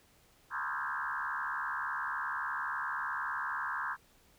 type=tone with frequency modulation; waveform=sine; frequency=1318.5 Hz; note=E6; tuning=in tune; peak=-33 dBFS; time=0.5-3.97 s; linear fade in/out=50 ms; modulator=71.8 Hz; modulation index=5.1; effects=pink hiss -65 dBFS RMS until 4.38 s